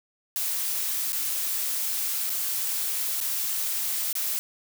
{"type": "noise with dropouts", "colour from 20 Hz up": "blue", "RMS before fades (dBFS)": -28, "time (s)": [0.36, 4.39], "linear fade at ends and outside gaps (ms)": 0, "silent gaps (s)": [[1.121, 1.13], [2.296, 2.302], [3.203, 3.211], [4.128, 4.153]], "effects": []}